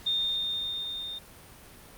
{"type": "tone with level ramp", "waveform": "sine", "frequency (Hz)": 3645, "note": "A#7", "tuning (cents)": -40, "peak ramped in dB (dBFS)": [-24, -35], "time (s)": [0.06, 1.19], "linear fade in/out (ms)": 10, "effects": ["pink hiss -50 dBFS RMS until 1.97 s", "Opus 48 kbps"]}